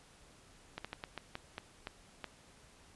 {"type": "slowing click train", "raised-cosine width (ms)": 0.3, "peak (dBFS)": -24, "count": 9, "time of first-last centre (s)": [0.78, 2.243], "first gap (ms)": 66, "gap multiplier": 1.28, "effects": ["pink hiss -61 dBFS RMS until 2.95 s", "resampled to 24000 Hz"]}